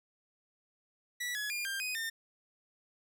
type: tone with pitch steps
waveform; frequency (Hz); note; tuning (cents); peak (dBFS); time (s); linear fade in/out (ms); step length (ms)
sawtooth; 1950 / 1690 / 2412 / 1591 / 2501 / 1812; B6 / G#6 / D7 / G6 / D#7 / A#6; -23 / +30 / +46 / +25 / +8 / -50; -31; 1.2-2.1; 10; 150
effects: none